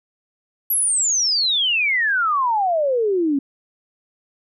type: exponential sweep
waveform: sine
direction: down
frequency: 11880 to 267.8 Hz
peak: -16 dBFS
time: 0.7-3.39 s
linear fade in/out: 5 ms
effects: none